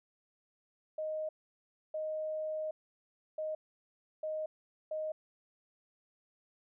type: tone bursts at uneven times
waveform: sine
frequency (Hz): 622.3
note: D#5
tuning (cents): 0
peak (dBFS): -34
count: 5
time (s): 0.98-1.29 / 1.94-2.71 / 3.38-3.55 / 4.23-4.46 / 4.91-5.12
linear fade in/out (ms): 5
effects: none